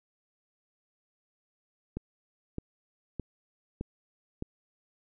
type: click train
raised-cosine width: 3 ms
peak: -21 dBFS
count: 5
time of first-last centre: 1.97-4.424 s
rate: 1.63 Hz
effects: none